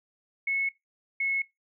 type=tone pair in turn; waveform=sine; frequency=2194 / 2186 Hz; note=C#7 / C#7; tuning=-18 / -25 cents; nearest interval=unison; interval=7 cents; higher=first; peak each=-25 dBFS; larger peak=neither; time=0.47-0.69 / 1.2-1.42 s; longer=neither; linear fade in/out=5 ms; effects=noise-tail reverb RT60 0.2 s tail -21 dB re dry